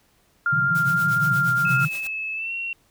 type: tone with vibrato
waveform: sine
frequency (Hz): 1396.9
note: F6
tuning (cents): 0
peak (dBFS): -18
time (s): 0.46-1.85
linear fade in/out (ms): 2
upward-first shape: sine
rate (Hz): 10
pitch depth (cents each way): 9
type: band-pass noise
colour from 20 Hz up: pink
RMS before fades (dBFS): -27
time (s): 0.52-1.89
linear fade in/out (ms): 10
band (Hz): 120 to 180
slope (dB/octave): 96
type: noise with tremolo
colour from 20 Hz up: white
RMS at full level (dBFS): -36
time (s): 0.75-2.07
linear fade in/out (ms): 0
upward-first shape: triangle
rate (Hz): 8.5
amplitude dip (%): 85
type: tone with pitch glide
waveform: sine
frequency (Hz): 2600 to 2732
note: E7 to F7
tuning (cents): -24 to -39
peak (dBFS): -26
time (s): 1.65-2.73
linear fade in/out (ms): 2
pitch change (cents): +85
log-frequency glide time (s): 2.34-2.52
effects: pink hiss -62 dBFS RMS until 2.9 s